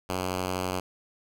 5% pulse tone with vibrato, 92 Hz, F#2, 9 cents flat, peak -17 dBFS, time 0.09-0.8 s, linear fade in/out 5 ms, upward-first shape sine, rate 17 Hz, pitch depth 15 cents each way, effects none

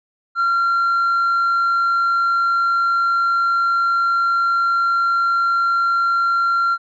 sine tone with tanh clipping, 1375 Hz, F6, 27 cents flat, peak -15 dBFS, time 0.35-6.78 s, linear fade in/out 50 ms, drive 1 dB, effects none

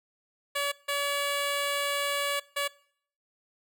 10% pulse tone bursts at uneven times, 569 Hz, C#5, 45 cents sharp, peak -19 dBFS, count 3, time 0.55-0.72 / 0.88-2.4 / 2.56-2.68 s, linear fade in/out 10 ms, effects noise-tail reverb RT60 0.6 s tail -22 dB re dry

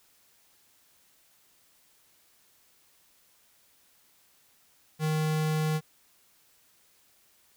square tone, 155.56 Hz, D#3, in tune, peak -26 dBFS, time 4.99-5.81 s, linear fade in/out 50 ms, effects white hiss -64 dBFS RMS until 7.56 s

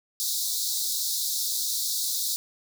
pink high-pass noise, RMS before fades -28 dBFS, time 0.2-2.36 s, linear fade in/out 0 ms, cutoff 3700 Hz, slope 96 dB/octave, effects none

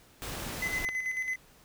pink noise, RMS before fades -38 dBFS, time 0.22-0.85 s, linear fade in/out 0 ms
triangle tone with tremolo, 2029 Hz, B6, 46 cents sharp, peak -27 dBFS, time 0.62-1.36 s, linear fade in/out 5 ms, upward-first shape square, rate 9.1 Hz, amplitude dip 50%
click, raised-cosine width 0.3 ms, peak -20 dBFS, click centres 0.889 s
effects pink hiss -59 dBFS RMS until 1.64 s

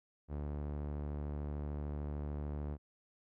sawtooth tone with low-pass filter, 73.42 Hz, D2, in tune, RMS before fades -40 dBFS, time 0.28-2.78 s, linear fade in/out 50 ms, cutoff 900 Hz, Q 0.57, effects none

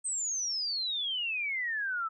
sine exponential sweep, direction down, 8400 to 1290 Hz, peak -30 dBFS, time 0.04-2.09 s, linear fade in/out 20 ms, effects none

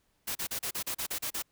white noise bursts, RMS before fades -34 dBFS, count 10, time 0.27-1.424 s, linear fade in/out 10 ms, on 83 ms, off 36 ms, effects pink hiss -73 dBFS RMS until 1.51 s

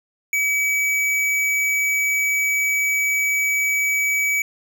sine tone with hard clipping, 2282 Hz, C#7, 50 cents sharp, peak -19 dBFS, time 0.33-4.42 s, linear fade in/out 2 ms, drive 15 dB, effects none

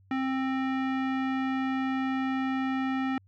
square tone with low-pass filter, 264 Hz, C4, 16 cents sharp, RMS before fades -29 dBFS, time 0.11-3.18 s, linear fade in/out 2 ms, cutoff 2100 Hz, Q 1.6, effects added 96 Hz sine -57 dBFS peak until 3.27 s

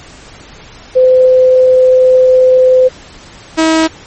sine / sawtooth tone pair in turn, 512 / 320.7 Hz, C5 / E4, -38 / -48 cents, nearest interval minor sixth, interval 810 cents, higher first, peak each -3 dBFS, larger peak neither, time 0.95-2.89 / 3.57-3.88 s, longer first, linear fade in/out 20 ms, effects pink hiss -35 dBFS RMS until 4.06 s + MP3 32 kbps

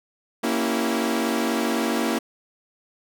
sawtooth chord, A# diminished seventh, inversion none, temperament equal with one note detuned, 233.1 / 277.2 / 329.6 / 385.3 Hz, A#3 / C#4 / E4 / G4, 0 / 0 / 0 / -30 cents, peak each -21 / -24 / -23 / -27 dBFS, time 0.43-2.19 s, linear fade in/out 10 ms, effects none

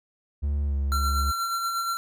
triangle tone with pitch glide, 72 to 69.55 Hz, D2 to C#2, -34 to +6 cents, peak -21 dBFS, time 0.42-1.32 s, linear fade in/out 20 ms, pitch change -60 cents, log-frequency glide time 0.65-0.75 s
square tone with tremolo, 1363 Hz, F6, 43 cents flat, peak -25 dBFS, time 0.92-1.97 s, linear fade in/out 0 ms, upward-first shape sine, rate 8.4 Hz, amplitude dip 35%
effects none

